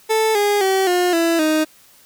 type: tone with pitch steps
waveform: 30% pulse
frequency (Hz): 440 / 410.5 / 383 / 357.4 / 333.5 / 311.1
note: A4 / G#4 / G4 / F4 / E4 / D#4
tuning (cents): 0 / -20 / -40 / +40 / +20 / 0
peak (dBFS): -12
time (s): 0.09-1.65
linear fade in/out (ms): 20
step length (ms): 260
effects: white hiss -50 dBFS RMS until 2.05 s